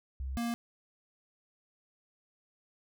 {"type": "tone pair in turn", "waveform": ["sine", "square"], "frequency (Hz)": [65.9, 234.8], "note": ["C2", "A#3"], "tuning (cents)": [13, 13], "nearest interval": "octave + minor seventh", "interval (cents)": 2200, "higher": "second", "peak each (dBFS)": [-34, -32], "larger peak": "second", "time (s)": [[0.2, 0.37], [0.37, 0.54]], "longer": "neither", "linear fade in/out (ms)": 0, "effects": []}